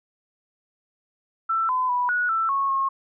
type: tone with pitch steps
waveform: sine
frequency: 1333 / 1016 / 984 / 1461 / 1330 / 1099 / 1083 Hz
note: E6 / B5 / B5 / F#6 / E6 / C#6 / C#6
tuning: +19 / +49 / -7 / -22 / +15 / -15 / -41 cents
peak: -20 dBFS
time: 1.49-2.89 s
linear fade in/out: 10 ms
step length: 200 ms
effects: none